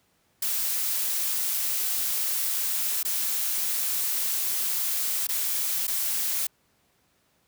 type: noise with dropouts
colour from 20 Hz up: blue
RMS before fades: -27 dBFS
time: 0.42-6.47 s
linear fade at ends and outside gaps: 5 ms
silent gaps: 3.031-3.049 / 5.271-5.288 / 5.87-5.878 s
effects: pink hiss -67 dBFS RMS until 7.47 s + high-pass 80 Hz 12 dB/octave